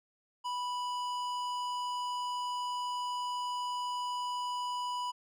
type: tone with hard clipping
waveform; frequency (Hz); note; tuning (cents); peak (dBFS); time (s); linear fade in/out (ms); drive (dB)
sine; 986; B5; -3; -35; 0.44-5.12; 20; 13
effects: none